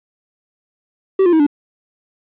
triangle tone with pitch steps, 383.8 / 349.9 / 319 / 290.9 Hz, G4 / F4 / D#4 / D4, -37 / +3 / +43 / -16 cents, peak -7 dBFS, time 1.19-1.466 s, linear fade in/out 5 ms, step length 69 ms, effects resampled to 8000 Hz + 8-bit

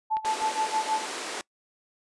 sine tone with tremolo, 873 Hz, A5, 14 cents flat, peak -22 dBFS, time 0.1-1.06 s, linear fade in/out 20 ms, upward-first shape sine, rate 6.3 Hz, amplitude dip 90%
clicks, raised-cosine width 0.3 ms, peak -23 dBFS, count 3, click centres 0.169 / 0.248 / 0.419 s
pink band-pass noise, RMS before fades -35 dBFS, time 0.25-1.41 s, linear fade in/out 0 ms, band 320 to 9600 Hz, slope 24 dB/octave
effects noise-tail reverb RT60 0.1 s tail -23 dB re dry + resampled to 24000 Hz

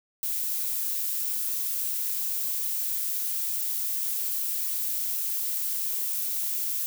violet noise, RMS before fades -29 dBFS, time 0.23-6.86 s, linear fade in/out 0 ms, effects none

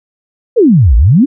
sine exponential two-way sweep, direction down then up, 523 to 51.91 to 309.1 Hz, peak -3 dBFS, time 0.56-1.26 s, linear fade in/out 20 ms, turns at 0.96 s, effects none

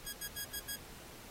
5% pulse tone bursts at uneven times, 1649 Hz, G#6, 13 cents flat, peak -28 dBFS, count 5, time 0.06-0.13 / 0.21-0.28 / 0.36-0.45 / 0.53-0.6 / 0.68-0.76 s, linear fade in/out 10 ms, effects pink hiss -53 dBFS RMS until 1.3 s + AAC 48 kbps

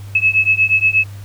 sine beating tone pair, 2585 / 2593.4 Hz, E7 / E7, -34 / -29 cents, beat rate 8.4 Hz, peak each -14 dBFS, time 0.15-1.04 s, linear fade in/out 5 ms, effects added 100 Hz sine -29 dBFS peak until 1.24 s + pink hiss -44 dBFS RMS until 1.24 s

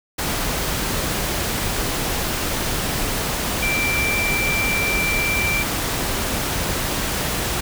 sine tone in noise, 2349 Hz, D7, in tune, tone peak -20 dBFS, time 3.62-5.63 s, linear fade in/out 10 ms, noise pink, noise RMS -23 dBFS, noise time 0.18-7.61 s, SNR 0 dB, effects none

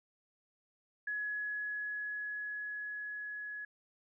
sine tone with level ramp, 1687 Hz, G#6, 27 cents sharp, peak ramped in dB -34 to -40 dBFS, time 1.07-3.65 s, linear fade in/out 5 ms, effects none

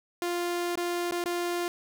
sawtooth tone with dropouts, 349.2 Hz, F4, in tune, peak -24 dBFS, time 0.22-1.68 s, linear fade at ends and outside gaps 1 ms, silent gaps 0.755-0.774 / 1.111-1.121 / 1.24-1.258 s, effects none

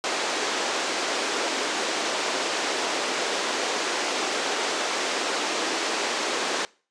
pink band-pass noise, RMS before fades -27 dBFS, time 0.04-6.65 s, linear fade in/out 0 ms, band 320 to 7200 Hz, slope 24 dB/octave, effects noise-tail reverb RT60 0.4 s tail -24 dB re dry + resampled to 22050 Hz

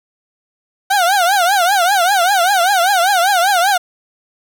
30% pulse tone with vibrato, 748 Hz, F#5, 19 cents sharp, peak -8 dBFS, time 0.9-3.78 s, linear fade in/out 10 ms, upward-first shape triangle, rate 5.1 Hz, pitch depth 200 cents each way, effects none

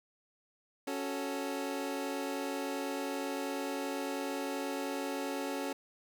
25% pulse chord, F# minor, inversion second, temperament equal, 277.2 / 370 / 440 Hz, C#4 / F#4 / A4, 0 / 0 / 0 cents, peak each -33 / -38 / -37 dBFS, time 0.87-5.73 s, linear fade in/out 5 ms, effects none

